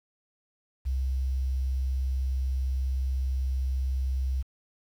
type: tone with quantisation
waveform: sine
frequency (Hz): 65.41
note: C2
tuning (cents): 0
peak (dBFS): -25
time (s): 0.85-4.43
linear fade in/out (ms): 20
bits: 9
effects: none